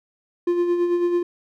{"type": "tone with tremolo", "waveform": "triangle", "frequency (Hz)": 349.4, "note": "F4", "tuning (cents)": 1, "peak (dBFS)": -14, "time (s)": [0.47, 1.23], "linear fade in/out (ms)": 5, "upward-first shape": "sine", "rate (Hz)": 9.1, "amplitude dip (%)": 45, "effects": []}